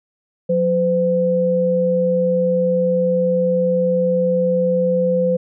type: tone pair together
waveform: sine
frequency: 180 / 510 Hz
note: F#3 / C5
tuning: -47 / -44 cents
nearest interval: octave + tritone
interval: 1803 cents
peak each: -20 / -15 dBFS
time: 0.49-5.37 s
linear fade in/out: 10 ms
effects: none

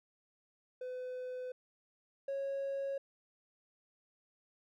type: tone pair in turn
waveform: triangle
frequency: 505 / 549.8 Hz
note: B4 / C#5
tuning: +39 / -14 cents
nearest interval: minor second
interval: 147 cents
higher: second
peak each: -37 / -32 dBFS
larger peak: second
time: 0.81-1.52 / 2.28-2.98 s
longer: first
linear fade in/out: 5 ms
effects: tanh soft clip ceiling -30 dBFS

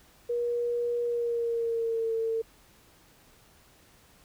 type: tone with pitch glide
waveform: sine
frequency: 477.8 to 451 Hz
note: A#4 to A4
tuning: +43 to +43 cents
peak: -26 dBFS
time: 0.29-2.42 s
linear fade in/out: 10 ms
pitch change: -100 cents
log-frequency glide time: 1.02-2.12 s
effects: pink hiss -59 dBFS RMS until 4.24 s

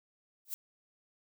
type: noise with exponential growth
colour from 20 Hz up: violet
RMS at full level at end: -32 dBFS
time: 0.45-0.54 s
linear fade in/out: 0 ms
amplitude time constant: 19 ms
effects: none

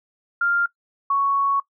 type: tone pair in turn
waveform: sine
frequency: 1396.9 / 1111.6 Hz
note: F6 / C#6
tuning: 0 / +4 cents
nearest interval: major third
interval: 396 cents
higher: first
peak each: -17 dBFS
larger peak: neither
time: 0.41-0.66 / 1.1-1.6 s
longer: second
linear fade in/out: 5 ms
effects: noise-tail reverb RT60 0.1 s tail -20 dB re dry

